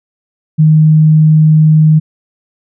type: tone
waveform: sine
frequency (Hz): 155.56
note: D#3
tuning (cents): 0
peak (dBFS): -3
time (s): 0.58-2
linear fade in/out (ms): 20
effects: none